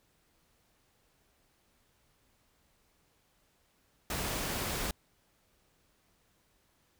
pink noise, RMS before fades -35 dBFS, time 4.1-4.91 s, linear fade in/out 2 ms, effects pink hiss -71 dBFS RMS until 6.99 s

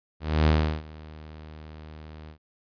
sawtooth tone with ADSR envelope, 77.4 Hz, D#2, 9 cents flat, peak -13 dBFS, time 0.2-2.38 s, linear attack 270 ms, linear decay 350 ms, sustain -24 dB, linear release 88 ms, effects resampled to 11025 Hz

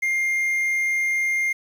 triangle tone with quantisation, 2114 Hz, C7, 17 cents sharp, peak -18 dBFS, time 0.02-1.53 s, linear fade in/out 10 ms, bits 8, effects none

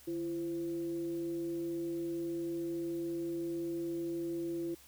sine tone with frequency modulation, 338.2 Hz, E4, 44 cents sharp, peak -34 dBFS, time 0.07-4.75 s, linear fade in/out 10 ms, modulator 184 Hz, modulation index 0.32, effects added 68 Hz sine -66 dBFS peak until 4.87 s + white hiss -59 dBFS RMS until 4.87 s

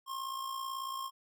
square tone with amplitude modulation, 1070 Hz, C6, 38 cents sharp, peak -35 dBFS, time 0.06-1.11 s, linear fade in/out 50 ms, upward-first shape sine, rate 58.2 Hz, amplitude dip 55%, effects none

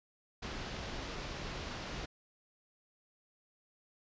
pink low-pass noise, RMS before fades -42 dBFS, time 0.42-2.06 s, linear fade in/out 10 ms, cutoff 5700 Hz, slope 24 dB/octave, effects resampled to 16000 Hz

